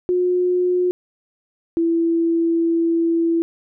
sine tone pair in turn, 360 / 333.2 Hz, F#4 / E4, -47 / +19 cents, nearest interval minor second, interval 134 cents, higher first, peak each -15 dBFS, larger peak neither, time 0.09-0.91 / 1.77-3.42 s, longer second, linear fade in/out 0 ms, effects none

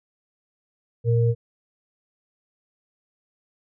sine tone pair together, 116.78 / 466.2 Hz, A#2 / A#4, +4 / 0 cents, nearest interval 2 octaves, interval 2396 cents, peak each -17 / -24 dBFS, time 1.04-1.35 s, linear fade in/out 50 ms, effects none

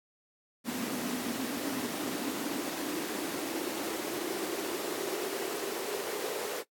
pink noise with high-pass filter sweep, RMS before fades -35 dBFS, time 0.64-6.64 s, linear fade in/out 50 ms, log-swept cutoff 240 to 430 Hz, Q 5.5, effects noise-tail reverb RT60 0.1 s tail -19 dB re dry + AAC 64 kbps

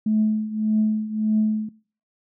sine tone with tremolo, 215.7 Hz, A3, 34 cents flat, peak -14 dBFS, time 0.06-1.69 s, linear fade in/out 5 ms, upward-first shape triangle, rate 1.7 Hz, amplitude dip 80%, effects noise-tail reverb RT60 0.4 s tail -21 dB re dry + tanh soft clip ceiling -11 dBFS

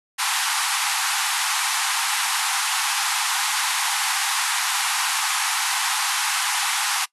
pink band-pass noise, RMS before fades -23 dBFS, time 0.18-7.06 s, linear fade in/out 20 ms, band 780 to 12000 Hz, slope 96 dB/octave, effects noise-tail reverb RT60 0.1 s tail -22 dB re dry

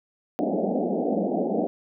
pink band-pass noise, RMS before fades -25 dBFS, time 0.39-1.67 s, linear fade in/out 0 ms, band 180 to 770 Hz, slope 96 dB/octave, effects none

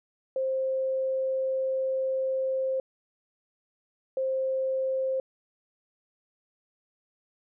sine tone pair in turn, 527 / 527 Hz, C5 / C5, +12 / +12 cents, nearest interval unison, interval 0 cents, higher neither, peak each -25 dBFS, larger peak neither, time 0.36-2.8 / 4.17-5.2 s, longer first, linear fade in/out 2 ms, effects none

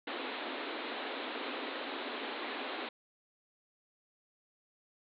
pink band-pass noise, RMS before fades -40 dBFS, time 0.07-2.89 s, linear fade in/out 5 ms, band 240 to 4100 Hz, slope 96 dB/octave, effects none

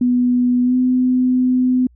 sine tone with pitch glide, 246.9 to 253.3 Hz, B3 to B3, 0 to +44 cents, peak -12 dBFS, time 0.01-1.87 s, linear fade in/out 5 ms, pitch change +44 cents, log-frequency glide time 0.63-0.75 s, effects added 60 Hz sine -47 dBFS peak until 1.95 s

